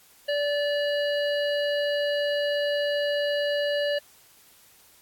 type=harmonic tone; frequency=580 Hz; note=D5; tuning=22 cents flat; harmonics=1 / 3 / 5 / 7 / 8; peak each=-24 / -32 / -33 / -40 / -41 dBFS; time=0.28-3.99 s; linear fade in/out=10 ms; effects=white hiss -56 dBFS RMS until 5.01 s + AAC 64 kbps